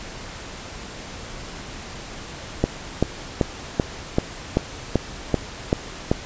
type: click train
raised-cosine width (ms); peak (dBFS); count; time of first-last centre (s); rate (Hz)
2; -3; 10; 2.64-6.115; 2.59
effects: pink hiss -36 dBFS RMS until 6.25 s + resampled to 16000 Hz